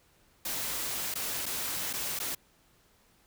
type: noise with dropouts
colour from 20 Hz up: white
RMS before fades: -34 dBFS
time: 0.45-2.35 s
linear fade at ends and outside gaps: 5 ms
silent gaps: 1.141-1.154 / 1.458-1.462 / 1.93-1.935 / 2.191-2.199 s
effects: pink hiss -65 dBFS RMS until 3.26 s